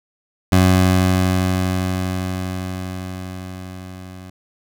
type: tone with level ramp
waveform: 20% pulse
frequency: 92.5 Hz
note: F#2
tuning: in tune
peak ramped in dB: -5 to -30 dBFS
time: 0.52-4.3 s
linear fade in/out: 5 ms
effects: none